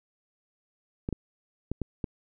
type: clicks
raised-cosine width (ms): 3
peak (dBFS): -17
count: 5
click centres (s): 1.089 / 1.127 / 1.716 / 1.817 / 2.042
effects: none